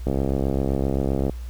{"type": "click train", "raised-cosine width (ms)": 2, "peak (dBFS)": -10, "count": 84, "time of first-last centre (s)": [0.07, 1.296], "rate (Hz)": 67.7, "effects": ["added 60 Hz sine -30 dBFS peak until 1.49 s", "pink hiss -51 dBFS RMS until 1.49 s"]}